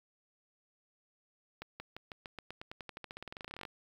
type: accelerating click train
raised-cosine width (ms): 0.3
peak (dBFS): -27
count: 29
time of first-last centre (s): 1.62-3.652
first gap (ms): 180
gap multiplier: 0.92
effects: 9-bit